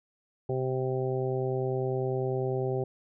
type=harmonic tone; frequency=130 Hz; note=C3; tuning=11 cents flat; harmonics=1 / 2 / 3 / 4 / 5 / 6; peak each=-31 / -42 / -30 / -36 / -40 / -40 dBFS; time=0.49-2.84 s; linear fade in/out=5 ms; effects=none